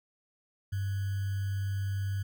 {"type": "tone with sample-and-hold", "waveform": "sine", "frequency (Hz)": 98, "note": "G2", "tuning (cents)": 0, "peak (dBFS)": -29, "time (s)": [0.72, 2.23], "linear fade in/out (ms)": 10, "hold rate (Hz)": 1575, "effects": []}